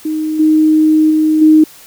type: tone with level steps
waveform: sine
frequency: 311.1 Hz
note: D#4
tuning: in tune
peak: -14 / -6 / -8 / -3 dBFS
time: 0.05-1.64 s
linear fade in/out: 5 ms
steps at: 0.39 / 1.1 / 1.41 s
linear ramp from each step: 10 ms
effects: white hiss -39 dBFS RMS until 1.86 s